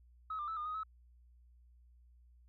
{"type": "tone with pitch steps", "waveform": "sine", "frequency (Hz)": [1281, 1194, 1311, 1215, 1250, 1293], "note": ["E6", "D6", "E6", "D#6", "D#6", "E6"], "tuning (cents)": [-50, 28, -10, -42, 8, -34], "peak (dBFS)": -36, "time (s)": [0.3, 0.834], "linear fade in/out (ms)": 5, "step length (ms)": 89, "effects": ["tanh soft clip ceiling -33 dBFS", "added 60 Hz sine -60 dBFS peak until 2.48 s"]}